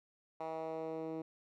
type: tone with band-pass filter sweep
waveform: 10% pulse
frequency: 160.5 Hz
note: E3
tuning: 46 cents flat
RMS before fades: -41 dBFS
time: 0.4-1.22 s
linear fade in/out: 5 ms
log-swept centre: 780 to 340 Hz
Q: 1.8
effects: none